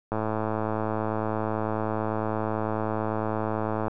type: click train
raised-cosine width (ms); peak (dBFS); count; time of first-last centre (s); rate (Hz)
1; -14; 411; 0.12-3.881; 109
effects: none